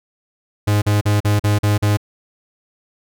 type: tone bursts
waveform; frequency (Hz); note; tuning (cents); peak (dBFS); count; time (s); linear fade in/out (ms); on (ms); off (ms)
45% pulse; 103.83; G#2; 0; -13; 7; 0.67-1.972; 10; 150; 42
effects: none